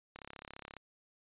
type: click train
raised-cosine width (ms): 0.3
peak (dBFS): -30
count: 22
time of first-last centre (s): 0.16-0.767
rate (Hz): 34.6
effects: resampled to 8000 Hz